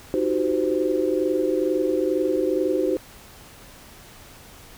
sine tone cluster, 313.1 / 363.2 / 385.4 / 515 Hz, D#4 / F#4 / G4 / C5, +11 / -32 / -29 / -28 cents, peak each -25 dBFS, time 0.14-2.97 s, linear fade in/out 0 ms, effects pink hiss -46 dBFS RMS until 4.77 s

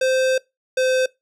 square tone pair in turn, 520 / 515.8 Hz, C5 / C5, -11 / -25 cents, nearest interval unison, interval 14 cents, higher first, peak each -17 dBFS, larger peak neither, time 0.01-0.38 / 0.77-1.06 s, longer first, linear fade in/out 5 ms, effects noise-tail reverb RT60 0.2 s tail -22 dB re dry + low-pass 8000 Hz 12 dB/octave

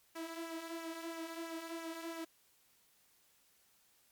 sawtooth tone with flanger, 329.6 Hz, E4, in tune, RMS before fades -44 dBFS, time 0.15-2.25 s, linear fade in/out 10 ms, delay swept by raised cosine 0.22 to 3.42 ms, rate 3 Hz, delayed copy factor -0.55, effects white hiss -70 dBFS RMS until 4.11 s + MP3 96 kbps

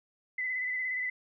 sine tone with vibrato, 2016 Hz, B6, 35 cents sharp, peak -30 dBFS, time 0.38-1.1 s, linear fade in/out 5 ms, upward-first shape square, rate 17 Hz, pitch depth 24 cents each way, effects none

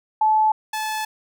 sine / sawtooth tone pair in turn, 866 / 866 Hz, A5 / A5, -28 / -28 cents, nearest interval unison, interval 0 cents, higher neither, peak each -14 / -20 dBFS, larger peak first, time 0.21-0.52 / 0.73-1.05 s, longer second, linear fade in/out 5 ms, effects none

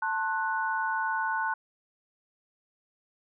sine chord, F# diminished, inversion first, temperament just, 888 / 1065.6 / 1480 Hz, A5 / C6 / F#6, +16 / +31 / 0 cents, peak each -30 / -34 / -30 dBFS, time 0.02-1.54 s, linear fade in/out 5 ms, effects none

